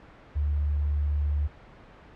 sine tone, 73.3 Hz, D2, 3 cents flat, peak -23 dBFS, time 0.35-1.48 s, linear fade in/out 20 ms, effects pink hiss -50 dBFS RMS until 2.15 s + low-pass 2000 Hz 12 dB/octave

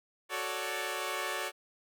10% pulse chord, D major seventh, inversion first, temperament equal, 370 / 440 / 554.4 / 587.3 Hz, F#4 / A4 / C#5 / D5, 0 / 0 / 0 / 0 cents, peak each -31 dBFS, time 0.29-1.52 s, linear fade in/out 50 ms, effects none

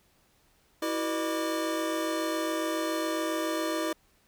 square tone cluster, 326.2 / 373.4 / 482.7 / 606 / 1179 Hz, E4 / F#4 / B4 / D#5 / D6, -18 / +16 / -40 / -46 / +6 cents, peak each -32 / -40 / -40 / -34 / -38 dBFS, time 0.82-3.93 s, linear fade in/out 5 ms, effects pink hiss -66 dBFS RMS until 4.27 s

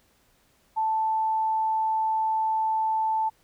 sine tone, 880 Hz, A5, in tune, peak -22 dBFS, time 0.76-3.3 s, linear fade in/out 20 ms, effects pink hiss -64 dBFS RMS until 3.43 s

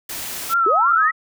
white noise, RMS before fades -29 dBFS, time 0.09-0.54 s, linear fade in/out 5 ms
sine tone with vibrato, 1318.5 Hz, E6, in tune, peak -14 dBFS, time 0.49-1.12 s, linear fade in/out 50 ms, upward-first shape triangle, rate 3.1 Hz, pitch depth 100 cents each way
sine linear sweep, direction up, 349.2 to 1952 Hz, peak -18 dBFS, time 0.66-1.11 s, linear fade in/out 5 ms
effects none

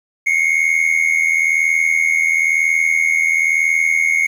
triangle tone pair together, 2137 / 2218 Hz, C7 / C#7, +36 / 0 cents, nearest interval minor second, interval 64 cents, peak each -14 dBFS, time 0.26-4.27 s, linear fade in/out 10 ms, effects 8-bit

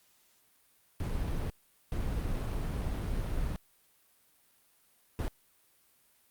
brown noise bursts at uneven times, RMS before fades -33 dBFS, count 3, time 1-1.5 / 1.92-3.56 / 5.19-5.28 s, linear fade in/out 0 ms, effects white hiss -67 dBFS RMS until 6.3 s + Opus 48 kbps

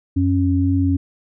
sine tone pair together, 90.8 / 274.8 Hz, F#2 / C#4, -32 / -15 cents, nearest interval octave + perfect fifth, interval 1917 cents, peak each -17 dBFS, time 0.16-0.97 s, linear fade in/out 10 ms, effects none

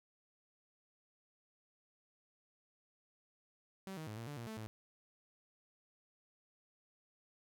sawtooth tone with pitch steps, 192.1 / 157.6 / 107.2 / 115.5 / 145.8 / 117.3 / 219.8 / 109.2 Hz, G3 / D#3 / A2 / A#2 / D3 / A#2 / A3 / A2, -35 / +23 / -45 / -16 / -12 / +11 / -2 / -13 cents, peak -40 dBFS, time 3.87-4.67 s, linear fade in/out 0 ms, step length 100 ms, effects none

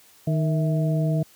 harmonic tone with a mistuned harmonic, 155.56 Hz, D#3, in tune, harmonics 1 / 2 / 3 / 4, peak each -20 / -31 / -35 / -30 dBFS, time 0.27-1.23 s, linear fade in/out 5 ms, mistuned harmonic 4, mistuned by +79 cents, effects white hiss -54 dBFS RMS until 1.35 s + high-pass 60 Hz 12 dB/octave

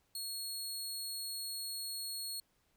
20% pulse tone, 4320 Hz, C#8, 45 cents flat, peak -33 dBFS, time 0.15-2.4 s, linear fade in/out 2 ms, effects pink hiss -75 dBFS RMS until 2.76 s

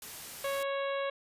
white noise, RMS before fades -44 dBFS, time 0.02-0.63 s, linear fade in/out 2 ms
harmonic tone, 553 Hz, C#5, 4 cents flat, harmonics 1 / 2 / 3 / 4 / 5 / 6 / 7, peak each -32 / -38 / -42 / -44 / -46 / -48 / -49 dBFS, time 0.44-1.1 s, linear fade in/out 5 ms
effects resampled to 32000 Hz

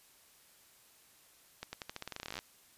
accelerating click train, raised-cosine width 0.2 ms, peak -23 dBFS, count 20, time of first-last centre 1.63-2.39 s, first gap 100 ms, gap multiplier 0.88, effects white hiss -63 dBFS RMS until 2.77 s + resampled to 32000 Hz

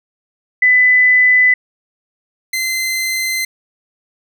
sine / sawtooth tone pair in turn, 2001 / 2067 Hz, B6 / C7, +22 / -22 cents, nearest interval minor second, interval 56 cents, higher second, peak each -7 / -13 dBFS, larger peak first, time 0.62-1.54 / 2.53-3.45 s, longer neither, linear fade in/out 5 ms, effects none

